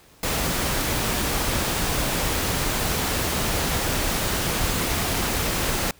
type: noise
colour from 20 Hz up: pink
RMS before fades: -24 dBFS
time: 0.23-5.91 s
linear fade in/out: 2 ms
effects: pink hiss -53 dBFS RMS until 5.99 s